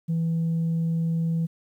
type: tone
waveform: sine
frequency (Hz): 164.81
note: E3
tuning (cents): 0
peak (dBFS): -20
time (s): 0.08-1.47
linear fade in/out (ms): 20
effects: tanh soft clip ceiling -20 dBFS + 10-bit